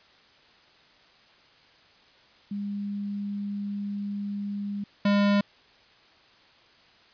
sine / square tone pair in turn, 202.6 / 202.6 Hz, G#3 / G#3, -43 / -43 cents, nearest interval unison, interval 0 cents, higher neither, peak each -29 / -20 dBFS, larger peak second, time 2.51-4.84 / 5.05-5.41 s, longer first, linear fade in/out 5 ms, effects white hiss -57 dBFS RMS until 7.13 s + resampled to 11025 Hz

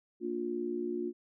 sine chord, Bb major, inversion none, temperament equal with one note detuned, 233.1 / 293.7 / 354.1 Hz, Bb3 / D4 / F4, 0 / 0 / +24 cents, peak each -39 / -39 / -34 dBFS, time 0.2-1.13 s, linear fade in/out 50 ms, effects none

